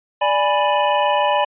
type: chord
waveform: square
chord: G# diminished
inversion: second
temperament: equal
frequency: 587.3 / 830.6 / 987.8 Hz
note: D5 / G#5 / B5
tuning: 0 / 0 / 0 cents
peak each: -20 dBFS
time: 0.21-1.45 s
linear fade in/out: 10 ms
effects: resampled to 8000 Hz